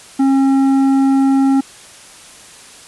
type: tone with tanh clipping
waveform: triangle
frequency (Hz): 270.6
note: C#4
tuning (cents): -42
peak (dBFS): -11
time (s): 0.19-1.61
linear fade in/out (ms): 10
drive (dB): 13
effects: white hiss -39 dBFS RMS until 2.87 s + resampled to 24000 Hz